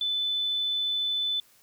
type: tone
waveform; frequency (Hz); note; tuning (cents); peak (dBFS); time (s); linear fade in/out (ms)
sine; 3506; A7; -7; -25; 0.01-1.4; 2
effects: white hiss -60 dBFS RMS until 1.62 s